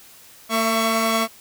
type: tone cluster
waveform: sawtooth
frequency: 226.5 / 669 / 1116 Hz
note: A#3 / E5 / C#6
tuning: -50 / +25 / +11 cents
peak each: -19 dBFS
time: 0.49-1.28 s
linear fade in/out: 50 ms
effects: white hiss -47 dBFS RMS until 1.4 s